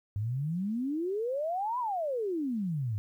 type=exponential two-way sweep; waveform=sine; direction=up then down; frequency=98.4 to 1022 to 98.4 Hz; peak=-29 dBFS; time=0.16-2.98 s; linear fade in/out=0 ms; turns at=1.79 s; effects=11-bit